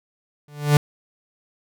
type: tone with exponential growth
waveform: 45% pulse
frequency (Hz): 146.83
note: D3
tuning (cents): 0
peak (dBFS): -9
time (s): 0.48-0.77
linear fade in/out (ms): 2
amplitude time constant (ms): 63
effects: none